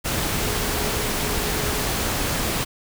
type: tone in noise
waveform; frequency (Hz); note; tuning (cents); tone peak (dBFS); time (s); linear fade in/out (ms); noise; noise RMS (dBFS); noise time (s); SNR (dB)
sine; 419.9; G#4; +19; -33; 0.39-1.89; 20; pink; -24; 0.04-2.65; -12
effects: none